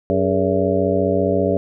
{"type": "harmonic tone with a mistuned harmonic", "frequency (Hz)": 94.9, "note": "F#2", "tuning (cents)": 44, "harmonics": [1, 2, 3, 4, 5, 6, 7], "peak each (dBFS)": [-25, -23, -23, -21, -24, -21, -25], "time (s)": [0.1, 1.57], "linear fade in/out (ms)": 0, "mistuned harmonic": 4, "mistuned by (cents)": 130, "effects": []}